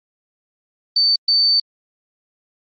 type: tone bursts at uneven times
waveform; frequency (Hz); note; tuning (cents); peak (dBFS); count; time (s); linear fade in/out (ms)
sine; 4554; C#8; +46; -12; 2; 0.96-1.16 / 1.28-1.6; 5
effects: Opus 32 kbps